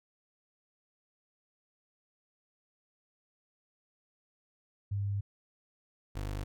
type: tone pair in turn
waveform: sine / 25% pulse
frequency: 100.3 / 50.15 Hz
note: G2 / G1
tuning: +40 / +40 cents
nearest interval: octave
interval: 1200 cents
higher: first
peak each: -30 / -31 dBFS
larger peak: first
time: 4.91-5.21 / 6.15-6.44 s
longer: first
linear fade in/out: 10 ms
effects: none